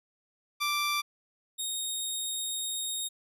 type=tone pair in turn; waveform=15% pulse; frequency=1174.7 / 3723 Hz; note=D6 / A#7; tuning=0 / -3 cents; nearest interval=octave + minor sixth; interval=1997 cents; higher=second; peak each=-21 / -24 dBFS; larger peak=first; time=0.6-1.02 / 1.58-3.09 s; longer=second; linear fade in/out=20 ms; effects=resampled to 32000 Hz